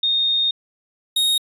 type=tone pair in turn; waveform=sine / 45% pulse; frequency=3688 / 3735 Hz; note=A#7 / A#7; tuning=-19 / +3 cents; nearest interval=unison; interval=22 cents; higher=second; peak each=-16 / -16 dBFS; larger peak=neither; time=0.03-0.51 / 1.16-1.38 s; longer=first; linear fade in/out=5 ms; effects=resampled to 32000 Hz